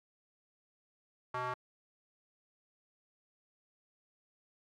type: tone with band-pass filter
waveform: square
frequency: 125.8 Hz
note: B2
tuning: 32 cents sharp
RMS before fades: -37 dBFS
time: 1.34-1.54 s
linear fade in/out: 5 ms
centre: 1100 Hz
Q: 2.6
effects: AAC 48 kbps